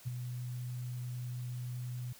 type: tone with ADSR envelope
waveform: sine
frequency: 123.47 Hz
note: B2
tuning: in tune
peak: -31 dBFS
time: 0.05-2.13 s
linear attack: 26 ms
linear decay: 14 ms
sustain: -6 dB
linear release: 8 ms
effects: white hiss -57 dBFS RMS until 2.19 s